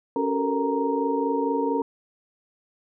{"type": "tone cluster", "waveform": "sine", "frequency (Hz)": [278.2, 381.9, 446.6, 471, 933], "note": ["C#4", "G4", "A4", "A#4", "A#5"], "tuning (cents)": [6, -45, 26, 18, 1], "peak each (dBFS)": [-26, -33, -27, -29, -28], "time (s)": [0.16, 1.82], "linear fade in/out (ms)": 2, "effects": []}